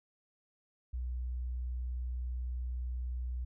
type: tone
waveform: sine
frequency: 61.74 Hz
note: B1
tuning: in tune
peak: -34 dBFS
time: 0.93-3.45 s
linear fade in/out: 10 ms
effects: none